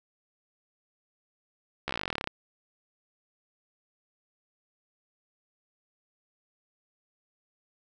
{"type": "slowing click train", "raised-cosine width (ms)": 0.3, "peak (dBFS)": -14, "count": 19, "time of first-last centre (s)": [1.88, 2.274], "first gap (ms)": 14, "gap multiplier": 1.05, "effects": []}